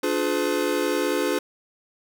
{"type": "chord", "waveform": "square", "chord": "D diminished seventh", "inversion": "none", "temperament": "just", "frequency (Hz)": [293.7, 352.4, 422.9, 507.5], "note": ["D4", "F4", "Ab4", "Cb5"], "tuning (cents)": [0, 16, 31, 47], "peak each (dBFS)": -28, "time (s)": [0.03, 1.39], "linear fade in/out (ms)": 5, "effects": []}